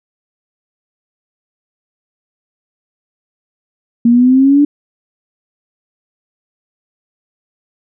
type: exponential sweep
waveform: sine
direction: up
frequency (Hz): 232.1 to 293.7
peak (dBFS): -5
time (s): 4.05-4.65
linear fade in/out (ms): 5
effects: none